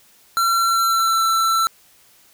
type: tone with pitch glide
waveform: square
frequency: 1360 to 1336.6 Hz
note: F6 to E6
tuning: -46 to +24 cents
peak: -16 dBFS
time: 0.37-1.67 s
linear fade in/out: 0 ms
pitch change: -30 cents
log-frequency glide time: 0.57-1.23 s
effects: white hiss -53 dBFS RMS until 2.33 s